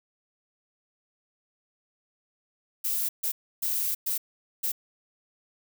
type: noise bursts at uneven times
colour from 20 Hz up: violet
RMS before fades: -28 dBFS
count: 5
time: 2.84-3.09 / 3.23-3.32 / 3.62-3.95 / 4.06-4.18 / 4.63-4.72 s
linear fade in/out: 10 ms
effects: none